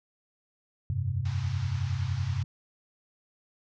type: chord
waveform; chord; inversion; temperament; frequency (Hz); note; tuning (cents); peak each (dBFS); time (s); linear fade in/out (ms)
sine; F suspended second; none; equal; 87.31 / 98 / 130.81; F2 / G2 / C3; 0 / 0 / 0; -34 / -30 / -31; 0.9-2.44; 0
type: band-pass noise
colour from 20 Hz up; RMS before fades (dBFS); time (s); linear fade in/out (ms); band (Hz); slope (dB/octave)
pink; -48; 1.25-2.43; 5; 780 to 6200; 48
effects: none